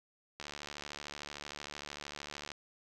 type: click train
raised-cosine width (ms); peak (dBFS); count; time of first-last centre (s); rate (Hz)
0.2; -25; 156; 0.4-2.517; 73.2
effects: none